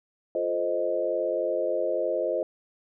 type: chord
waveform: sine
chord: F dominant seventh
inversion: none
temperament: equal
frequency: 349.2 / 440 / 523.3 / 622.3 Hz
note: F4 / A4 / C5 / Eb5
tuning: 0 / 0 / 0 / 0 cents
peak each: -32 / -33 / -28 / -28 dBFS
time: 0.35-2.43 s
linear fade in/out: 2 ms
effects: none